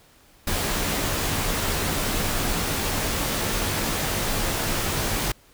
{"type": "noise with comb filter", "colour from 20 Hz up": "pink", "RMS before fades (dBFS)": -25, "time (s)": [0.47, 5.32], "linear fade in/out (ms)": 5, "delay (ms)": 16, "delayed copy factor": -0.5, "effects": ["pink hiss -55 dBFS RMS until 5.53 s"]}